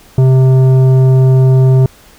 sine tone with tanh clipping, 130.81 Hz, C3, in tune, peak -6 dBFS, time 0.18-1.86 s, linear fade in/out 2 ms, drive 11 dB, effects pink hiss -42 dBFS RMS until 2.18 s

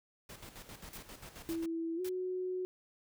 pink noise with tremolo, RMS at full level -49 dBFS, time 0.29-1.66 s, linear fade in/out 5 ms, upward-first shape square, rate 7.5 Hz, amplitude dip 60%
white noise bursts, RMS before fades -48 dBFS, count 3, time 0.93-2.091 s, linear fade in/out 2 ms, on 47 ms, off 510 ms
sine tone with pitch glide, 329.6 to 367.8 Hz, E4 to F#4, 0 to -10 cents, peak -34 dBFS, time 1.49-2.65 s, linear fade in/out 0 ms, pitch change +190 cents, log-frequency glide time 1.96-2.01 s
effects none

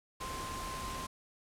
sine tone in noise, 1046.5 Hz, C6, in tune, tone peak -41 dBFS, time 0.2-1.07 s, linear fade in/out 10 ms, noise pink, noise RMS -42 dBFS, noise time 0.2-1.07 s, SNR -2 dB, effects low-pass 11000 Hz 12 dB/octave

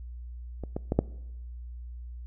clicks, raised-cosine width 2 ms, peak -23 / -17 / -13 / -7 dBFS, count 4, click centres 0.637 / 0.765 / 0.921 / 0.99 s, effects noise-tail reverb RT60 0.9 s tail -22 dB re dry + added 60 Hz sine -38 dBFS peak until 2.26 s

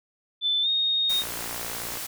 sine tone with pitch glide, 3520 to 3714 Hz, A7 to A#7, 0 to -7 cents, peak -21 dBFS, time 0.41-1.24 s, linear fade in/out 50 ms, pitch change +93 cents, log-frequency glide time 0.62-0.68 s
white noise, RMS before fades -34 dBFS, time 1.09-2.07 s, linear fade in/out 10 ms
click train, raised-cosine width 0.5 ms, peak -21 dBFS, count 45, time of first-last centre 1.22-1.972 s, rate 58.5 Hz
effects none

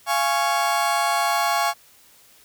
35% pulse chord, Db major, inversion first, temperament just, 693 / 831.5 / 1108.7 Hz, F5 / Ab5 / Db6, -14 / +2 / 0 cents, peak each -22 dBFS, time 0.06-1.74 s, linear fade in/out 50 ms, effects white hiss -53 dBFS RMS until 2.44 s

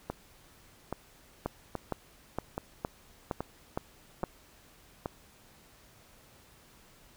two click trains, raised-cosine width 1 ms, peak -19 / -17 dBFS, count 7 / 7, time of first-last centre 0.1-5.059 / 1.46-4.238 s, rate 1.21 / 2.16 Hz, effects pink hiss -59 dBFS RMS until 7.16 s

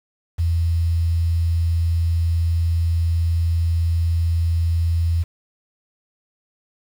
sine tone with quantisation, 83.8 Hz, E2, 29 cents sharp, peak -16 dBFS, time 0.38-5.24 s, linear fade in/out 20 ms, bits 7, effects none

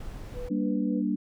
brown noise, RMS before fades -38 dBFS, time 0-0.49 s, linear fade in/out 5 ms
sine tone with tremolo, 493.9 Hz, B4, in tune, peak -36 dBFS, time 0.33-1.03 s, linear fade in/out 50 ms, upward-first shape sine, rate 3.5 Hz, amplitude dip 45%
sine chord, G minor, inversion none, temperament just, 196 / 235.2 / 294 Hz, G3 / Bb3 / D4, 0 / +16 / +2 cents, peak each -29 dBFS, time 0.5-1.16 s, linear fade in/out 10 ms
effects none

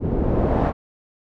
pink noise with low-pass filter sweep, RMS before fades -20 dBFS, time 0-0.73 s, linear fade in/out 50 ms, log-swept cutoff 330 to 970 Hz, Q 1.2, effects none

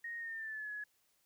sine tone with pitch glide, 1864.7 to 1690.3 Hz, A#6 to G#6, 0 to +30 cents, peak -40 dBFS, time 0.04-0.84 s, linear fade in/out 5 ms, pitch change -170 cents, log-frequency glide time 0.18-0.71 s, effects white hiss -75 dBFS RMS until 1.25 s

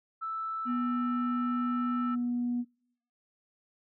sine tone, 1318.5 Hz, E6, in tune, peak -32 dBFS, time 0.21-2.16 s, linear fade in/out 20 ms
sine tone with pitch glide, 244.8 to 242.7 Hz, B3 to B3, -15 to -30 cents, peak -27 dBFS, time 0.65-2.65 s, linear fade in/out 50 ms, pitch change -15 cents, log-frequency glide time 2.04-2.19 s
effects noise-tail reverb RT60 0.7 s tail -26 dB re dry + tanh soft clip ceiling -23 dBFS

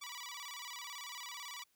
10% pulse tone with vibrato, 1061 Hz, C6, 24 cents sharp, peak -36 dBFS, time 0.01-1.64 s, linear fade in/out 10 ms, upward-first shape square, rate 18 Hz, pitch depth 140 cents each way, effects white hiss -75 dBFS RMS until 1.75 s

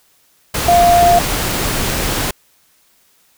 sine tone in noise, 697 Hz, F5, 4 cents flat, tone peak -7 dBFS, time 0.68-1.19 s, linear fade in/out 5 ms, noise pink, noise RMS -18 dBFS, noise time 0.54-2.31 s, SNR +8 dB, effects white hiss -55 dBFS RMS until 3.37 s

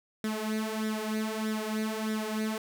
sawtooth tone with flanger, 217.3 Hz, A3, 21 cents flat, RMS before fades -32 dBFS, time 0.24-2.58 s, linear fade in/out 2 ms, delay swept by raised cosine 0.54 to 4.14 ms, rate 1.6 Hz, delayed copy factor +0.7, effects none

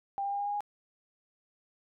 sine tone with pitch steps, 794 / 800 / 806 / 812.1 / 818.2 / 824.4 Hz, G5 / G5 / G5 / G#5 / G#5 / G#5, +22 / +35 / +48 / -39 / -26 / -13 cents, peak -30 dBFS, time 0.18-0.606 s, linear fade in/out 0 ms, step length 71 ms, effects none

